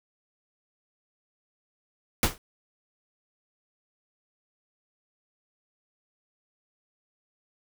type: noise with exponential decay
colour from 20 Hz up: pink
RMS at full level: -17 dBFS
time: 2.23-2.38 s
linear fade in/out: 1 ms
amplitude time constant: 32 ms
effects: none